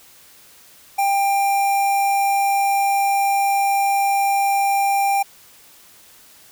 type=tone with notch filter; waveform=square; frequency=794 Hz; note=G5; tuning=22 cents sharp; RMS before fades=-18 dBFS; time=0.98-5.23 s; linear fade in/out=10 ms; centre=4200 Hz; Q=1.2; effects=white hiss -48 dBFS RMS until 6.51 s